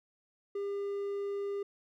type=tone; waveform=triangle; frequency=401.4 Hz; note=G4; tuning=41 cents sharp; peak=-31 dBFS; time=0.55-1.63 s; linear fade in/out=5 ms; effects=none